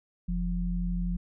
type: tone pair together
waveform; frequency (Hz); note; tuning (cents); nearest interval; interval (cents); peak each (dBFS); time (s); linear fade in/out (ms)
sine; 43.92 / 175.7; F1 / F3; +11 / +11; 2 octaves; 2400; -29 / -30; 0.28-1.17; 10
effects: none